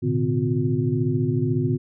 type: tone cluster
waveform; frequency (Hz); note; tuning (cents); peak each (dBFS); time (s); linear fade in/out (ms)
sine; 112 / 126.1 / 148.1 / 255.7 / 358.1; A2 / B2 / D3 / C4 / F4; +31 / +36 / +15 / -40 / +43; -26 / -25 / -25 / -26 / -27; 0.02-1.78; 20
effects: none